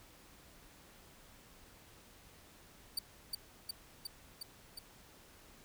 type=tone with echo; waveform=sawtooth; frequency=4609 Hz; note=D8; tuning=33 cents flat; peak=-30 dBFS; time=2.97-2.99 s; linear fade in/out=5 ms; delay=360 ms; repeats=5; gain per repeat=-2 dB; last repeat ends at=4.79 s; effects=pink hiss -60 dBFS RMS until 5.64 s